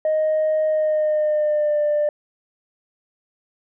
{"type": "tone with pitch glide", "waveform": "sine", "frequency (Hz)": [622.3, 594.5], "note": ["D#5", "D5"], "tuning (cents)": [0, 21], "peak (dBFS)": -15, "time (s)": [0.05, 2.09], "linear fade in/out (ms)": 2, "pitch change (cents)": -79, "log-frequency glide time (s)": [0.67, 1.8], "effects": ["tanh soft clip ceiling -14 dBFS"]}